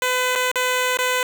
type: tone with dropouts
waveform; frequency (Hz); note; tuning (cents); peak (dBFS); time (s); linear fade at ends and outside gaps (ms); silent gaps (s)
10% pulse; 504; B4; +35; -10; 0.02-1.23; 1; 0.353-0.358 / 0.515-0.557 / 0.971-0.988
effects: none